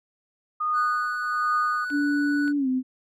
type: tone with tremolo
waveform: sine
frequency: 1230 Hz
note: D#6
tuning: 20 cents flat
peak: -20 dBFS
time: 0.6-1.85 s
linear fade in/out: 10 ms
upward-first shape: triangle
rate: 1.3 Hz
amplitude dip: 75%
type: tone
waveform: triangle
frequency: 1480 Hz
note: F#6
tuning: in tune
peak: -26 dBFS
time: 0.73-2.53 s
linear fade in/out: 50 ms
type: tone with pitch glide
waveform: sine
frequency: 289 to 257.5 Hz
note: D4 to C4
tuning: -28 to -28 cents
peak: -21 dBFS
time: 1.9-2.83 s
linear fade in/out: 50 ms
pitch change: -200 cents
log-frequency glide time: 2.57-2.68 s
type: clicks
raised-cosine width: 0.3 ms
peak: -28 dBFS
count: 2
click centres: 1.902 / 2.479 s
effects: none